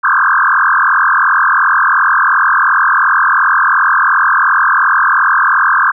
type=tone with frequency modulation; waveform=sine; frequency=1326 Hz; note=E6; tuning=10 cents sharp; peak=-7 dBFS; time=0.03-5.92 s; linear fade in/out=20 ms; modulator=42.8 Hz; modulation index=7.2; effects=none